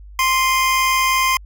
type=tone pair together; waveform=25% pulse; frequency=1046.5 / 2463 Hz; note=C6 / D#7; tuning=0 / -18 cents; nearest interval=octave + minor third; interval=1482 cents; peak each=-11 / -21 dBFS; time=0.19-1.37 s; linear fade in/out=2 ms; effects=added 50 Hz sine -36 dBFS peak until 1.45 s